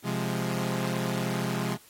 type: chord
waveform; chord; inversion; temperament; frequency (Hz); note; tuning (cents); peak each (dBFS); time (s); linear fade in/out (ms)
sawtooth; F minor; second; equal; 130.81 / 174.61 / 207.7; C3 / F3 / Ab3; 0 / 0 / 0; -28; 0.03-1.78; 50
effects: white hiss -56 dBFS RMS until 1.89 s + AAC 48 kbps